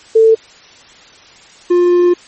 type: tone pair in turn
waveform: sine / triangle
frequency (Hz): 446 / 353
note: A4 / F4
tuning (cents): +23 / +19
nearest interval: major third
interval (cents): 404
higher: first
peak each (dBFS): -4 / -5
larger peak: first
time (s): 0.15-0.35 / 1.7-2.14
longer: second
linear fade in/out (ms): 10
effects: white hiss -41 dBFS RMS until 2.27 s + MP3 32 kbps